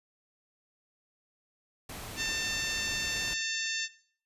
pink noise, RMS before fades -42 dBFS, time 1.89-3.34 s, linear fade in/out 5 ms
harmonic tone, 896 Hz, A5, 31 cents sharp, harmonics 2 / 3 / 4 / 5 / 6 / 7 / 8, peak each -35 / -37 / -38 / -39 / -40 / -40 / -41 dBFS, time 2.16-3.89 s, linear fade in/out 50 ms
effects noise-tail reverb RT60 0.5 s tail -17 dB re dry + resampled to 32000 Hz

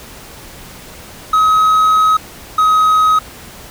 triangle tone pair in turn, 1272 / 1265.4 Hz, D#6 / D#6, +38 / +29 cents, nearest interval unison, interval 9 cents, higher first, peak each -6 dBFS, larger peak neither, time 1.33-2.17 / 2.58-3.19 s, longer first, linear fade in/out 5 ms, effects pink hiss -35 dBFS RMS until 3.7 s

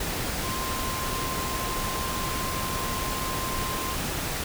sine tone in noise, 1047 Hz, C6, 1 cent sharp, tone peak -33 dBFS, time 0.43-3.95 s, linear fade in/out 5 ms, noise pink, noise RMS -30 dBFS, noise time 0-4.44 s, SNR -6 dB, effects none

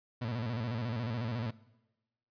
30% pulse tone with vibrato, 116.54 Hz, A#2, in tune, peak -31 dBFS, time 0.21-1.51 s, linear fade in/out 10 ms, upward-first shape square, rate 14 Hz, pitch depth 100 cents each way, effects noise-tail reverb RT60 1.0 s tail -20 dB re dry + resampled to 11025 Hz

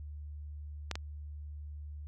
clicks, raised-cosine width 0.2 ms, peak -17 / -20 dBFS, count 2, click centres 0.913 / 0.955 s, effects added 74 Hz sine -41 dBFS peak until 2.07 s

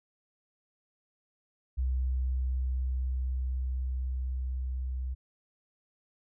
sine tone with level ramp, 64 Hz, C2, 38 cents flat, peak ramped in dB -26 to -31 dBFS, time 1.77-5.15 s, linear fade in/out 20 ms, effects none

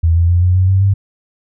sine tone with pitch steps, 82.5 / 84.97 / 87.51 / 90.12 / 92.82 / 95.59 / 98.45 Hz, E2 / F2 / F2 / F#2 / F#2 / G2 / G2, +2 / -47 / +4 / -45 / +6 / -43 / +8 cents, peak -8 dBFS, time 0.03-0.94 s, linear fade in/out 10 ms, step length 130 ms, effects none

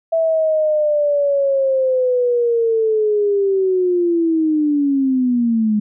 sine linear sweep, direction down, 659 to 207.7 Hz, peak -13 dBFS, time 0.12-5.8 s, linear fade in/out 10 ms, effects none

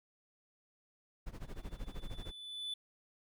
brown noise with tremolo, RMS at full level -40 dBFS, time 1.26-2.32 s, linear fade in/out 10 ms, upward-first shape sine, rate 13 Hz, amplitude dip 90%
triangle tone with exponential growth, 3486 Hz, A7, 17 cents flat, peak -35 dBFS, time 1.4-2.74 s, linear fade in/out 5 ms, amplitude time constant 290 ms
effects none

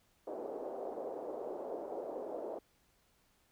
pink band-pass noise, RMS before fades -42 dBFS, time 0.27-2.59 s, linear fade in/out 5 ms, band 390 to 660 Hz, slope 24 dB/octave, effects pink hiss -72 dBFS RMS until 3.51 s

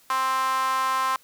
sawtooth tone with high-pass filter, 262.5 Hz, C4, 6 cents sharp, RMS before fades -24 dBFS, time 0.1-1.16 s, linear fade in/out 0 ms, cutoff 1100 Hz, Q 6.8, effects white hiss -57 dBFS RMS until 1.23 s

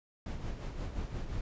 brown noise with tremolo, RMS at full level -36 dBFS, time 0.26-1.41 s, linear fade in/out 2 ms, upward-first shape sine, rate 5.7 Hz, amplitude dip 50%, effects resampled to 16000 Hz

